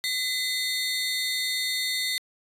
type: tone cluster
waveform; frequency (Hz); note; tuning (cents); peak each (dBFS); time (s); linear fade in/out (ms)
40% pulse; 2027 / 3665 / 4371; B6 / A#7 / C#8; +45 / -30 / -25; -29; 0.04-2.18; 0
effects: resampled to 32000 Hz